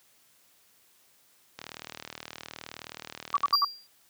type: click train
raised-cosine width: 0.2 ms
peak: -21 dBFS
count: 76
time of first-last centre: 1.59-3.508 s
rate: 39.1 Hz
type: tone bursts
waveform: sine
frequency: 1144 Hz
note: D6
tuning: 46 cents flat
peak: -20 dBFS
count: 4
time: 3.34-3.647 s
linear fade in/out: 2 ms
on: 28 ms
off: 65 ms
type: tone with exponential decay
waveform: triangle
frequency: 4760 Hz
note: D8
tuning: 22 cents sharp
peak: -18 dBFS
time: 3.53-3.87 s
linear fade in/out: 5 ms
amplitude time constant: 73 ms
effects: white hiss -63 dBFS RMS until 4.09 s + high-pass 80 Hz 12 dB/octave